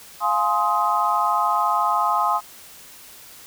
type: chord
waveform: sine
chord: F minor seventh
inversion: none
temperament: just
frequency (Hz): 698.5 / 838.1 / 1047.7 / 1257.2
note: F5 / Ab5 / C6 / Eb6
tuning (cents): 0 / +16 / +2 / +18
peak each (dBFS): -26 / -23 / -22 / -22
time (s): 0.2-2.41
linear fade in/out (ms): 50
effects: white hiss -44 dBFS RMS until 3.46 s